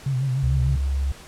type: tone with vibrato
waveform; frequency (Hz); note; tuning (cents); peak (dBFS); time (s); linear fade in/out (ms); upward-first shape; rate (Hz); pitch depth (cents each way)
sine; 131.9; C3; +14; -20; 0.06-0.76; 5; triangle; 6.7; 98
type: tone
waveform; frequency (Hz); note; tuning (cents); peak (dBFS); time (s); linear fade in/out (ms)
sine; 68.4; C#2; -23; -20; 0.43-1.12; 5
effects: pink hiss -44 dBFS RMS until 1.27 s + low-pass 10000 Hz 12 dB/octave